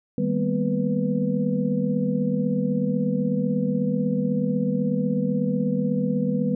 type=tone cluster; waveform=sine; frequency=156.8 / 198.8 / 230.7 / 246.9 / 493.6 Hz; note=D#3 / G3 / A#3 / B3 / B4; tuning=+14 / +25 / -18 / 0 / -1 cents; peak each=-28 / -24 / -29 / -27 / -29 dBFS; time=0.18-6.55 s; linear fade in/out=2 ms; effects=none